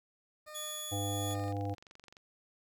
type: tone with tremolo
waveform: 20% pulse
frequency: 609 Hz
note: D#5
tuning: 37 cents flat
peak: -39 dBFS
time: 0.46-1.53 s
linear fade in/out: 20 ms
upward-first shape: triangle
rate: 1.4 Hz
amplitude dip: 70%
type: tone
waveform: 15% pulse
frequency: 3401 Hz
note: G#7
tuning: 40 cents sharp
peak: -32 dBFS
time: 0.54-1.35 s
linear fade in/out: 20 ms
type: harmonic tone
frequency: 100.5 Hz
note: G2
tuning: 44 cents sharp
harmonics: 1 / 3 / 5 / 7 / 8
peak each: -35 / -40 / -42 / -43 / -44 dBFS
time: 0.91-1.75 s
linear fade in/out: 20 ms
type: click train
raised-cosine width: 0.2 ms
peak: -36 dBFS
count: 21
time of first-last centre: 1.31-2.168 s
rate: 23.3 Hz
effects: 11-bit